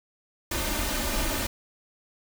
pink noise with comb filter, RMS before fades -28 dBFS, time 0.51-1.47 s, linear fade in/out 5 ms, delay 3.3 ms, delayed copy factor +0.7, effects none

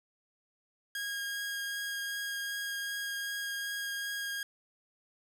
sawtooth tone with vibrato, 1632 Hz, G#6, 31 cents flat, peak -31 dBFS, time 0.95-4.43 s, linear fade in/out 2 ms, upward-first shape triangle, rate 2.6 Hz, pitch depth 9 cents each way, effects none

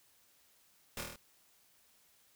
pink noise with echo, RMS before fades -41 dBFS, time 0.97-1.01 s, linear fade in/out 2 ms, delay 25 ms, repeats 6, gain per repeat -2 dB, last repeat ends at 1.16 s, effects white hiss -68 dBFS RMS until 2.35 s

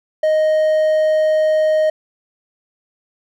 triangle tone, 622.3 Hz, D#5, in tune, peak -10 dBFS, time 0.23-1.9 s, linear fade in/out 5 ms, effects none

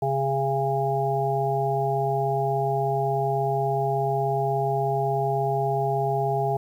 harmonic tone, 136.5 Hz, C#3, 26 cents flat, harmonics 1 / 3 / 5 / 6, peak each -27 / -27 / -27 / -27 dBFS, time 0.02-6.57 s, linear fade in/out 5 ms, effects 9-bit

